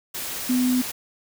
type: tone in noise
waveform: sine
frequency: 251.5 Hz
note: B3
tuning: 32 cents sharp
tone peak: -18 dBFS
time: 0.49-0.82 s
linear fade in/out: 10 ms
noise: white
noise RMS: -31 dBFS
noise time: 0.14-0.92 s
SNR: +10 dB
effects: none